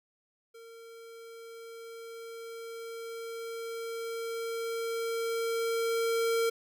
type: tone with level ramp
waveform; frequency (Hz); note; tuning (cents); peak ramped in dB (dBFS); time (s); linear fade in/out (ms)
square; 458.4; A#4; -29; -49 to -26; 0.54-6.5; 10
effects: none